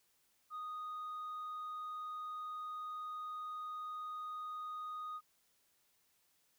sine tone, 1241 Hz, D#6, 5 cents flat, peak -39 dBFS, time 0.5-5.21 s, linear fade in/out 50 ms, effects tanh soft clip ceiling -40 dBFS + white hiss -75 dBFS RMS until 6.58 s

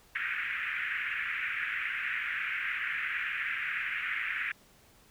pink band-pass noise, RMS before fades -34 dBFS, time 0.15-4.52 s, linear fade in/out 5 ms, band 1500 to 2500 Hz, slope 48 dB/octave, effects pink hiss -61 dBFS RMS until 5.1 s

